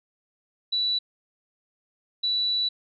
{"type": "tone pair in turn", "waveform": "sine", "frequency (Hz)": [3948, 3948], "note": ["B7", "B7"], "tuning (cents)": [-1, -1], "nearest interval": "unison", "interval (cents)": 0, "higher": "neither", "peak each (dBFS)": -22, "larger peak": "neither", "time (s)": [[0.72, 0.99], [2.23, 2.69]], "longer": "second", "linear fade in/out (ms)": 10, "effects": []}